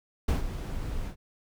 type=noise with ADSR envelope; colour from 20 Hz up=brown; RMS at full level=-22 dBFS; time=0.28-1.16 s; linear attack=8 ms; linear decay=130 ms; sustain=-11 dB; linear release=92 ms; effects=none